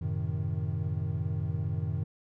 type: chord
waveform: triangle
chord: F# diminished seventh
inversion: none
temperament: equal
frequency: 92.5 / 110 / 130.81 / 155.56 Hz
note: F#2 / A2 / C3 / Eb3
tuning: 0 / 0 / 0 / 0 cents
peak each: -31 / -33 / -35 / -32 dBFS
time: 0.01-2.04 s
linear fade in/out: 10 ms
effects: none